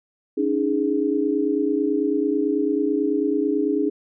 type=chord; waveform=sine; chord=C# suspended second; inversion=none; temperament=equal with one note detuned; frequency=282 / 311.1 / 415.3 Hz; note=C#4 / D#4 / G#4; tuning=+30 / 0 / 0 cents; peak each=-23 dBFS; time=0.37-3.9 s; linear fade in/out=10 ms; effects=none